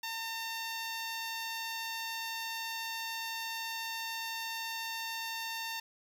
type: tone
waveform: 10% pulse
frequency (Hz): 907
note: A#5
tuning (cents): -48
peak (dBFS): -28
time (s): 0.03-5.8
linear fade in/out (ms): 5
effects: 11-bit